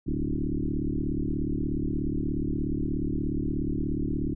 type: tone with frequency modulation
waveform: sine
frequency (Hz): 151.8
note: D#3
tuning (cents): -42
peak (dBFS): -25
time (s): 0.06-4.35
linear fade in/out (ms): 20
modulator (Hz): 36.8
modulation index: 5
effects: none